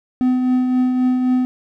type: tone with tremolo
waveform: triangle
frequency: 253.3 Hz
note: B3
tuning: 44 cents sharp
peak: -10 dBFS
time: 0.21-1.45 s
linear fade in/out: 0 ms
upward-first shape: triangle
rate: 3.8 Hz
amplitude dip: 40%
effects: none